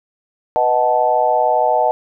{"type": "chord", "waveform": "sine", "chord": "B dominant seventh", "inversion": "none", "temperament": "equal with one note detuned", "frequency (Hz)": [493.9, 622.3, 740, 872.9], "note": ["B4", "D#5", "F#5", "A5"], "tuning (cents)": [0, 0, 0, -14], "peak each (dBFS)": [-21, -17, -17, -17], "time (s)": [0.56, 1.91], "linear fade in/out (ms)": 0, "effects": []}